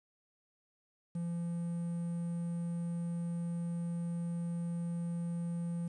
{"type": "tone with quantisation", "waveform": "triangle", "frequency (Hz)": 170.8, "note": "F3", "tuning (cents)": -38, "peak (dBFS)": -32, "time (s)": [1.15, 5.88], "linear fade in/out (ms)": 5, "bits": 10, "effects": ["resampled to 24000 Hz"]}